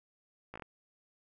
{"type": "slowing click train", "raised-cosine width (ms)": 0.5, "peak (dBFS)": -29, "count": 5, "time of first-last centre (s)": [0.54, 0.622], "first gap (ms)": 16, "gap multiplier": 1.17, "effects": []}